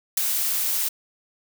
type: noise with ADSR envelope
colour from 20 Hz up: blue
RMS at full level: -17 dBFS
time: 0.17-0.89 s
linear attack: 6 ms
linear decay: 9 ms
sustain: -7 dB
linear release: 12 ms
effects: none